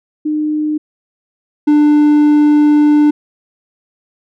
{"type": "tone pair in turn", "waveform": ["sine", "triangle"], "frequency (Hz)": [304, 297.2], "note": ["D#4", "D4"], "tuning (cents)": [-40, 21], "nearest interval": "unison", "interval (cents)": 39, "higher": "first", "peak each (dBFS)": [-13, -4], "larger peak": "second", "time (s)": [[0.25, 0.78], [1.67, 3.11]], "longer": "second", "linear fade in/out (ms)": 10, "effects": []}